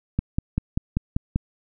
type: click train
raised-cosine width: 5 ms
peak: -9 dBFS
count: 7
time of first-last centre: 0.19-1.36 s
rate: 5.13 Hz
effects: none